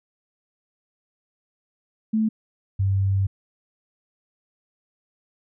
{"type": "tone pair in turn", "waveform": "sine", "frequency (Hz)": [218.9, 97.34], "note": ["A3", "G2"], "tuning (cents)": [-9, -12], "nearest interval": "octave + major second", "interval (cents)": 1403, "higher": "first", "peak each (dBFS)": -18, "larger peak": "neither", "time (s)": [[2.13, 2.29], [2.79, 3.27]], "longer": "second", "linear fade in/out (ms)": 10, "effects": []}